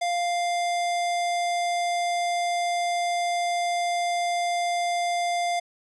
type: tone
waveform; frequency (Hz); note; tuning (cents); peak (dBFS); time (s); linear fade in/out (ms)
square; 698.5; F5; 0; -24; 0.01-5.6; 10
effects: resampled to 22050 Hz